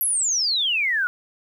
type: exponential sweep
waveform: sine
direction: down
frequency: 11840 to 1413 Hz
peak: -19 dBFS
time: 0.01-1.07 s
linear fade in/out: 0 ms
effects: 9-bit